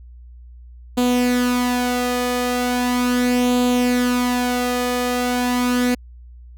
sawtooth tone with flanger, 246.9 Hz, B3, in tune, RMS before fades -19 dBFS, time 0.97-5.95 s, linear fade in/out 10 ms, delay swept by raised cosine 0.27 to 1.67 ms, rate 0.38 Hz, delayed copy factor +0.55, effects added 60 Hz sine -38 dBFS peak until 6.57 s

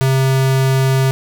square tone, 133.1 Hz, C3, 30 cents sharp, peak -12 dBFS, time 0.01-1.11 s, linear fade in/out 0 ms, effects none

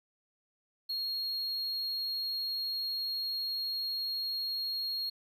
triangle tone, 4278 Hz, C8, 38 cents sharp, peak -31 dBFS, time 0.89-5.1 s, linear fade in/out 10 ms, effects 12-bit

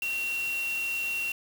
sine tone in noise, 2739 Hz, F7, 34 cents flat, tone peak -28 dBFS, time 0.02-1.32 s, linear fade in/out 2 ms, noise white, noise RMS -41 dBFS, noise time 0.02-1.32 s, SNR +10 dB, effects none

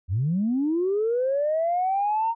sine linear sweep, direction up, 80.3 to 932.3 Hz, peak -20 dBFS, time 0.08-2.35 s, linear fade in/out 50 ms, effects tanh soft clip ceiling -16 dBFS

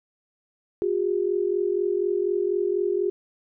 sine tone pair together, 360 / 404.1 Hz, F#4 / G#4, -47 / -47 cents, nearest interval major second, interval 200 cents, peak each -24 dBFS, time 0.82-3.1 s, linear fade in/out 0 ms, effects none

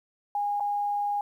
sine tone with dropouts, 819 Hz, G#5, 24 cents flat, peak -25 dBFS, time 0.35-1.21 s, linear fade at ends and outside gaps 2 ms, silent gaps 0.599-0.605 s, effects 10-bit

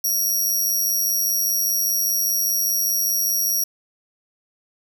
15% pulse tone with amplitude modulation, 5670 Hz, F8, 25 cents sharp, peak -11 dBFS, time 0.04-3.64 s, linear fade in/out 5 ms, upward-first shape sine, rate 105 Hz, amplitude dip 50%, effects none

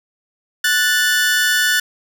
sawtooth tone pair together, 1479.2 / 1758 Hz, F#6 / A6, -1 / -2 cents, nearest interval minor third, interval 299 cents, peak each -13 dBFS, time 0.64-1.8 s, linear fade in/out 5 ms, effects none

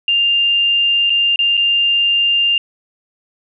sine tone with dropouts, 2798 Hz, F7, 3 cents sharp, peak -11 dBFS, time 0.08-2.58 s, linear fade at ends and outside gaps 2 ms, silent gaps 1.097-1.102 / 1.36-1.39 / 1.57-1.575 s, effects none

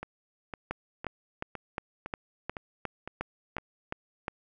two click trains, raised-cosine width 0.5 ms, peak -22 / -17 dBFS, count 8 / 11, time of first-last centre 0.03-3.583 / 0.71-4.281 s, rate 1.97 / 2.8 Hz, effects none

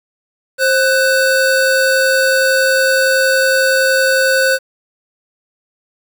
square tone pair together, 529 / 1496.2 Hz, C5 / F#6, +19 / +19 cents, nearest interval octave + tritone, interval 1800 cents, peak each -14 dBFS, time 0.58-4.59 s, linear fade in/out 50 ms, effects 7-bit

